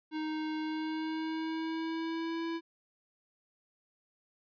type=tone with pitch glide; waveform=square; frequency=311.1 to 331.5 Hz; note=D#4 to E4; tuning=0 to +10 cents; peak=-34 dBFS; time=0.11-2.61 s; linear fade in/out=50 ms; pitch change=+110 cents; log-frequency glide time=0.6-2.46 s; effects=resampled to 11025 Hz